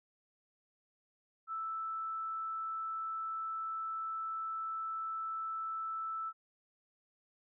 sine tone, 1318.5 Hz, E6, in tune, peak -36 dBFS, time 1.47-6.33 s, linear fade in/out 50 ms, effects none

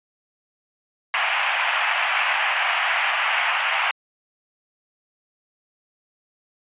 white band-pass noise, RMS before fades -22 dBFS, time 1.14-3.91 s, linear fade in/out 0 ms, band 680 to 2900 Hz, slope 48 dB/octave, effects resampled to 8000 Hz

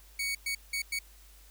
sawtooth tone bursts at uneven times, 2235 Hz, C#7, 14 cents sharp, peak -27 dBFS, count 4, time 0.19-0.35 / 0.46-0.55 / 0.73-0.82 / 0.92-0.99 s, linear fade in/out 5 ms, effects added 50 Hz sine -54 dBFS peak until 1.5 s + white hiss -59 dBFS RMS until 1.5 s

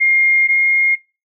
sine tone pair in turn, 2126 / 2136 Hz, C7 / C7, +27 / +35 cents, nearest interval unison, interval 8 cents, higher second, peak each -10 dBFS, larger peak neither, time 0-0.48 / 0.48-0.96 s, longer neither, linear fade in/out 20 ms, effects noise-tail reverb RT60 0.3 s tail -21 dB re dry

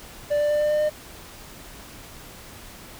triangle tone with pitch steps, 587.3 / 591 / 594.8 / 598.6 / 602.4 / 606.3 Hz, D5 / D5 / D5 / D5 / D5 / D#5, 0 / +11 / +22 / +33 / +44 / -45 cents, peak -17 dBFS, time 0.3-0.9 s, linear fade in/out 20 ms, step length 100 ms, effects pink hiss -43 dBFS RMS until 2.99 s

